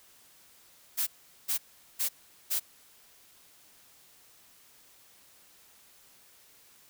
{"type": "noise bursts", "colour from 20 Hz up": "blue", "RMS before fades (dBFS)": -29, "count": 4, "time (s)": [0.97, 2.6], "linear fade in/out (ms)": 20, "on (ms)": 100, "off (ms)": 410, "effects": ["white hiss -59 dBFS RMS until 6.89 s"]}